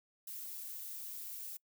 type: noise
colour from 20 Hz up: violet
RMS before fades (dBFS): -45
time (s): 0.27-1.57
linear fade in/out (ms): 5
effects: noise-tail reverb RT60 0.1 s tail -25 dB re dry